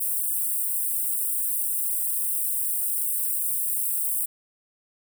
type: high-pass noise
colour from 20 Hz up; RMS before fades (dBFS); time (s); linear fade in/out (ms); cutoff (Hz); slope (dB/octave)
white; -26; 0-4.26; 10; 8200; 96
effects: none